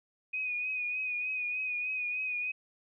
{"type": "tone with vibrato", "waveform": "sine", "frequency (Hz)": 2489, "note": "D#7", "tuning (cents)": 0, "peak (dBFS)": -31, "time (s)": [0.33, 2.52], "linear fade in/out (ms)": 10, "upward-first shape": "triangle", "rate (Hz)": 3.3, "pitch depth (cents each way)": 43, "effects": []}